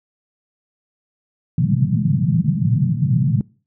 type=band-pass noise; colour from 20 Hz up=pink; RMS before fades=-17 dBFS; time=1.58-3.41 s; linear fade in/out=2 ms; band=120 to 190 Hz; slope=48 dB/octave; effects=noise-tail reverb RT60 0.4 s tail -24 dB re dry